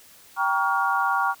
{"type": "chord", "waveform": "sine", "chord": "G half-diminished seventh", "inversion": "none", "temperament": "just", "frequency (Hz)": [784, 940.8, 1128.9, 1411.2], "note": ["G5", "Bb5", "Db6", "F6"], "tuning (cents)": [0, 16, 31, 18], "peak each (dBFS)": [-26, -26, -25, -25], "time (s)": [0.36, 1.35], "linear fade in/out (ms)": 50, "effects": ["white hiss -51 dBFS RMS until 1.4 s"]}